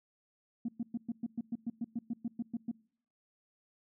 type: tone bursts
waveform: sine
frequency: 233.1 Hz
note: A#3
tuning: in tune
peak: -31 dBFS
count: 15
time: 0.65-2.715 s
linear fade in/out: 5 ms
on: 35 ms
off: 110 ms
effects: noise-tail reverb RT60 0.6 s tail -25 dB re dry + tanh soft clip ceiling -28 dBFS